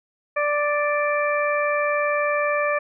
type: harmonic tone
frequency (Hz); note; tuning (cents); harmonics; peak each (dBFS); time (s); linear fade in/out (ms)
587.3; D5; 0; 1 / 2 / 3 / 4; -22 / -25 / -27 / -28; 0.36-2.79; 10
effects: none